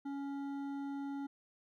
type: tone with hard clipping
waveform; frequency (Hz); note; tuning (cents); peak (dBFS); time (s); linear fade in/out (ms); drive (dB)
triangle; 279.3; C#4; +13; -40; 0.05-1.27; 10; 13
effects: none